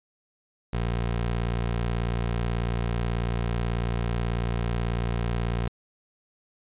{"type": "tone", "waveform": "20% pulse", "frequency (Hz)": 58.27, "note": "A#1", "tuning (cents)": 0, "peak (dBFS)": -20, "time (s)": [0.73, 5.68], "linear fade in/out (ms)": 5, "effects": ["resampled to 8000 Hz"]}